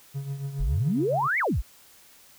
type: tone with tremolo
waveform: triangle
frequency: 138.7 Hz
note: C#3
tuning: 1 cent sharp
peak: -25 dBFS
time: 0.14-1.28 s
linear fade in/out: 20 ms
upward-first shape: triangle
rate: 7.2 Hz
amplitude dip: 70%
type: exponential two-way sweep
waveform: sine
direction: up then down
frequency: 36.71 to 2284 to 36.71 Hz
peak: -22 dBFS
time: 0.59-1.62 s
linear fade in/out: 20 ms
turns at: 1.39 s
effects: white hiss -54 dBFS RMS until 2.38 s